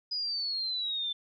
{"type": "exponential sweep", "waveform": "sine", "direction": "down", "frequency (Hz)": [4984, 3520], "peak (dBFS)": -30, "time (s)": [0.11, 1.13], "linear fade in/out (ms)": 10, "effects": []}